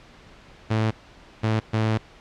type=tone bursts at uneven times; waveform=sawtooth; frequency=110 Hz; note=A2; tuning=in tune; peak=-16 dBFS; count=3; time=0.7-0.91 / 1.43-1.6 / 1.73-1.98 s; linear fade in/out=10 ms; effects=pink hiss -49 dBFS RMS until 2.2 s + low-pass 4000 Hz 12 dB/octave